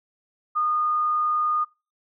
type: tone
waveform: sine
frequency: 1225 Hz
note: D#6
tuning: 27 cents flat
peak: -20 dBFS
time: 0.55-1.65 s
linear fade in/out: 20 ms
effects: noise-tail reverb RT60 0.3 s tail -23 dB re dry